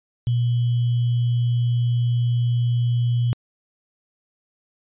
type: tone with sample-and-hold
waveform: sine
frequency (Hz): 120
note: B2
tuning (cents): -49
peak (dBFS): -17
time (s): 0.27-3.33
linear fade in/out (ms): 0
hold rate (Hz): 3150
effects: resampled to 8000 Hz